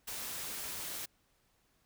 white noise, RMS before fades -41 dBFS, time 0.07-1.06 s, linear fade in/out 10 ms, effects pink hiss -73 dBFS RMS until 1.85 s

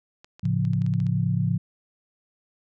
clicks, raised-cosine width 0.2 ms, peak -29 dBFS, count 10, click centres 0.245 / 0.395 / 0.454 / 0.651 / 0.734 / 0.819 / 0.864 / 0.938 / 1.002 / 1.067 s
sine chord, A augmented, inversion none, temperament equal, 110 / 138.59 / 174.61 Hz, A2 / C#3 / E#3, 0 / 0 / 0 cents, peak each -25 dBFS, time 0.43-1.58 s, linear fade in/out 10 ms
effects none

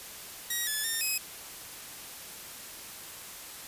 5% pulse tone with pitch steps, 1900 / 1727 / 1819 / 2542 Hz, A#6 / A6 / A#6 / D#7, +33 / -33 / -43 / +36 cents, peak -19 dBFS, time 0.5-1.18 s, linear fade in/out 5 ms, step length 170 ms, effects white hiss -44 dBFS RMS until 3.67 s + resampled to 32000 Hz

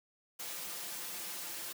white noise with comb filter, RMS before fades -42 dBFS, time 0.39-1.73 s, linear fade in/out 10 ms, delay 5.8 ms, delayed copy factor +0.8, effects high-pass 200 Hz 12 dB/octave

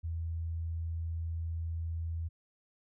sine tone, 82.5 Hz, E2, 2 cents sharp, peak -33 dBFS, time 0.03-2.29 s, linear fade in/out 20 ms, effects none

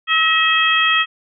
harmonic tone with a mistuned harmonic, 646 Hz, E5, 35 cents flat, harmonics 2 / 3 / 4 / 5, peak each -18 / -18 / -18 / -18 dBFS, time 0.07-1.06 s, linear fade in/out 50 ms, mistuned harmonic 3, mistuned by -33 cents, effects none

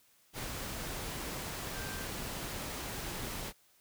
sine tone in noise, 1568 Hz, G6, in tune, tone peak -46 dBFS, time 1.72-2.07 s, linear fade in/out 50 ms, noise pink, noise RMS -40 dBFS, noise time 0.33-3.53 s, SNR -9 dB, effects white hiss -67 dBFS RMS until 3.8 s

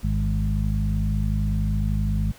harmonic tone with a mistuned harmonic, 51.91 Hz, G#1, in tune, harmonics 1 / 2 / 3 / 4, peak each -23 / -26 / -28 / -29 dBFS, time 0.03-2.32 s, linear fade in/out 10 ms, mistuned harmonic 2, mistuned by -27 cents, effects pink hiss -49 dBFS RMS until 2.38 s

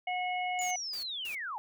harmonic tone, 728 Hz, F#5, 28 cents flat, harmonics 1 / 3 / 4, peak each -32 / -36 / -43 dBFS, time 0.07-0.76 s, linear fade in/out 5 ms
sine linear sweep, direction down, 7040 to 791 Hz, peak -35 dBFS, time 0.59-1.58 s, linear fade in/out 0 ms
white noise bursts, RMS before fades -48 dBFS, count 3, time 0.61-1.35 s, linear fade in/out 2 ms, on 100 ms, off 220 ms
effects none

